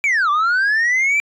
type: linear two-way sweep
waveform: sine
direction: down then up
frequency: 2362 to 1144 to 2362 Hz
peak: -11 dBFS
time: 0.04-1.2 s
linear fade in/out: 0 ms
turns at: 0.3 s
effects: tanh soft clip ceiling -13 dBFS